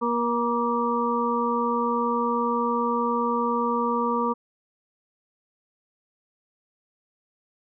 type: harmonic tone with a mistuned harmonic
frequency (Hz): 237.4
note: A#3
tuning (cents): +32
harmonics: 1 / 2 / 4 / 5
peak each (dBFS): -27 / -27 / -27 / -27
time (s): 0.01-4.34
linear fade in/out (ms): 20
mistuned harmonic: 5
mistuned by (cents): -25
effects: none